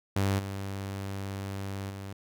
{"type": "tone with level steps", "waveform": "sawtooth", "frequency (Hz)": 98, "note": "G2", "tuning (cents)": 0, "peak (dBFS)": [-21, -30, -34], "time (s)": [0.16, 2.13], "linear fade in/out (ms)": 5, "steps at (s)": [0.38, 1.89], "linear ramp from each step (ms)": 20, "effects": []}